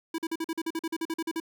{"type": "tone bursts", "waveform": "square", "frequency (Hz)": 326.5, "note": "E4", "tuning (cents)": -17, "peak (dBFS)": -29, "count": 15, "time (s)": [0.14, 1.401], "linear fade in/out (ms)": 5, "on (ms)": 43, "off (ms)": 44, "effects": []}